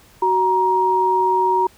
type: tone pair together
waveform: sine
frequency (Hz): 373.8 / 942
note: F#4 / A#5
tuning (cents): +18 / +18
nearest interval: octave + major third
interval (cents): 1600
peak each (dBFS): -20 / -15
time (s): 0.22-1.67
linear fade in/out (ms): 5
effects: pink hiss -50 dBFS RMS until 1.77 s